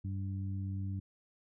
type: harmonic tone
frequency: 96.9 Hz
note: G2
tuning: 20 cents flat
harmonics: 1 / 2 / 3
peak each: -35 / -43 / -49 dBFS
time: 0.04-1 s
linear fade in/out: 10 ms
effects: none